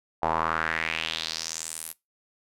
square tone with band-pass filter sweep, 40.42 Hz, E1, 33 cents flat, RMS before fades -30 dBFS, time 0.22-1.93 s, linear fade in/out 10 ms, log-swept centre 800 to 12000 Hz, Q 3.4, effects noise-tail reverb RT60 0.2 s tail -21 dB re dry

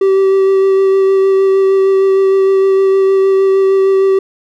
triangle tone with vibrato, 386.4 Hz, G4, 25 cents flat, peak -5 dBFS, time 0.01-4.19 s, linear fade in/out 5 ms, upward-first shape sine, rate 6.5 Hz, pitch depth 11 cents each way, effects none

